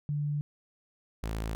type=tone pair in turn; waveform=sine / sawtooth; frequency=146.83 / 54.76 Hz; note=D3 / A1; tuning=0 / -8 cents; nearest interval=octave + perfect fourth; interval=1708 cents; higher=first; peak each=-28 dBFS; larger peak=neither; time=0.09-0.41 / 1.23-1.55 s; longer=neither; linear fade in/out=0 ms; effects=none